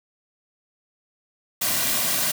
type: noise with comb filter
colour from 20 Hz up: white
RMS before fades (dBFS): -23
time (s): 1.61-2.32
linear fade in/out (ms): 10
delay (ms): 2.3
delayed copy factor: -0.55
effects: none